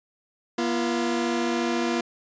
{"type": "tone pair together", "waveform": "sawtooth", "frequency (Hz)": [240, 342.9], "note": ["B3", "F4"], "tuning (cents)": [-49, -32], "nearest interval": "tritone", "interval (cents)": 617, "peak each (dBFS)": -22, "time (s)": [0.58, 2.01], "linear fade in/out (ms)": 5, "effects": ["resampled to 16000 Hz"]}